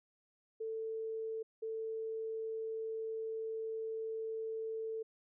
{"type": "tone bursts at uneven times", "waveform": "sine", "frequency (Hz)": 444.6, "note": "A4", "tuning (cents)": 18, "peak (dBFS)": -37, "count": 2, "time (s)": [[0.6, 1.43], [1.62, 5.03]], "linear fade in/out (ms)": 10, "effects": []}